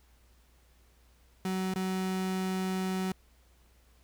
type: tone with dropouts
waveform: 35% pulse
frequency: 187.5 Hz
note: F#3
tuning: 23 cents sharp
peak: -28 dBFS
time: 1.45-3.12 s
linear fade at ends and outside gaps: 2 ms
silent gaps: 1.739-1.759 s
effects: added 60 Hz sine -61 dBFS peak until 4.03 s + pink hiss -67 dBFS RMS until 4.03 s